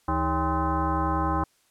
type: tone with frequency modulation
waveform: sine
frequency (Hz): 557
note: C#5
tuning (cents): +8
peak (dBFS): -22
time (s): 0.08-1.44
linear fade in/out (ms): 5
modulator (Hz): 241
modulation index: 2.8
effects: white hiss -65 dBFS RMS until 1.7 s + low-pass 11000 Hz 12 dB/octave